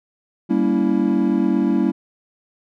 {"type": "chord", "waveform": "triangle", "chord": "G diminished seventh", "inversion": "none", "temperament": "equal with one note detuned", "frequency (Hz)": [196, 233.1, 282.4, 329.6], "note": ["G3", "Bb3", "Db4", "Fb4"], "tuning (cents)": [0, 0, 32, 0], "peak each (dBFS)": -19, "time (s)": [0.49, 1.92], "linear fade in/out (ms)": 20, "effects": []}